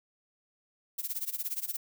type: noise with tremolo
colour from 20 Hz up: violet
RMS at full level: -32 dBFS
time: 0.98-1.77 s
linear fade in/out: 10 ms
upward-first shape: sine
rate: 17 Hz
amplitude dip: 90%
effects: none